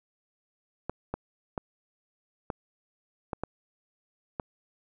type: clicks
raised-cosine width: 1 ms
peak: -17 dBFS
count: 7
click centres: 0.896 / 1.14 / 1.578 / 2.502 / 3.332 / 3.436 / 4.398 s
effects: none